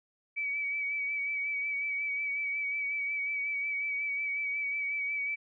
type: tone with vibrato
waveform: sine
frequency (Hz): 2282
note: C#7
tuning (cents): +50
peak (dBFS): -30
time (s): 0.36-5.36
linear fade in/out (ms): 20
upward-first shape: sine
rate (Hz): 5.5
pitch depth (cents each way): 29
effects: none